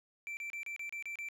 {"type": "tone bursts", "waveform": "triangle", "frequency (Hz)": 2341, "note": "D7", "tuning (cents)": -6, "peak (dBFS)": -37, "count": 8, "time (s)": [0.27, 1.287], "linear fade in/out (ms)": 0, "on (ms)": 100, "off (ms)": 31, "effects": []}